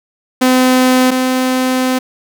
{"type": "tone pair in turn", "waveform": "sawtooth", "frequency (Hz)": [255.6, 256.9], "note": ["C4", "C4"], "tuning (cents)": [-40, -32], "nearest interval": "unison", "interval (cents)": 8, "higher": "second", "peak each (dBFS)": [-4, -8], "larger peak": "first", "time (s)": [[0.41, 1.11], [1.11, 1.99]], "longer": "second", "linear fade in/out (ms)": 10, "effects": []}